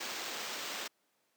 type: noise with sample-and-hold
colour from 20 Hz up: violet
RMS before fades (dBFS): -40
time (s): 0-0.88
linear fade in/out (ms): 10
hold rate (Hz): 11025
effects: pink hiss -75 dBFS RMS until 1.36 s + high-pass 300 Hz 12 dB/octave